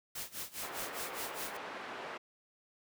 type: noise with tremolo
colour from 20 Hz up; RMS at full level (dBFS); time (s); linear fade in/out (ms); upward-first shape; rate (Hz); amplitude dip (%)
white; -40; 0.15-1.57; 5; sine; 4.9; 90
type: band-pass noise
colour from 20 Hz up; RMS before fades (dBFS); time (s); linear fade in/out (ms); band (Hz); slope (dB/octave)
pink; -44; 0.62-2.18; 10; 470 to 2200; 12
effects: none